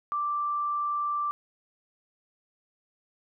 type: tone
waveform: sine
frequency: 1174.7 Hz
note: D6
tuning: in tune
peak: -26 dBFS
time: 0.12-1.31 s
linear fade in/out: 0 ms
effects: none